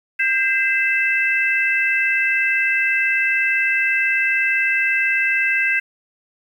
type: tone cluster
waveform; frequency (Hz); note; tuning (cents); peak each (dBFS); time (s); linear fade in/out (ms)
sine; 1592 / 2050 / 2639; G6 / C7 / E7; +26 / -36 / +1; -20; 0.19-5.8; 10
effects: 8-bit